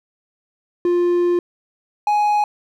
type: tone pair in turn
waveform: triangle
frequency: 350.9 / 834.6 Hz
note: F4 / G#5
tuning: +8 / +8 cents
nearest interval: octave + minor third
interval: 1500 cents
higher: second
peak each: -12 dBFS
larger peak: neither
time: 0.85-1.39 / 2.07-2.44 s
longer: first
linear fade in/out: 2 ms
effects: none